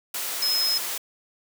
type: tone in noise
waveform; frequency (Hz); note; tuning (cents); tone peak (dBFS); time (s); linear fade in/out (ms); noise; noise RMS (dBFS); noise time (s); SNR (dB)
sine; 5140; E8; -45; -21; 0.42-0.78; 5; white; -30; 0.14-0.98; +6
effects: high-pass 400 Hz 12 dB/octave